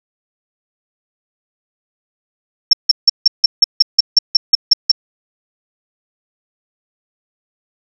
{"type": "tone bursts", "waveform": "sine", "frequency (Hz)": 5430, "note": "F8", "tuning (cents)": -50, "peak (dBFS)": -3, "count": 13, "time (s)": [2.71, 4.916], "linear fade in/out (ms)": 5, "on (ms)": 22, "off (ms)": 160, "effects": []}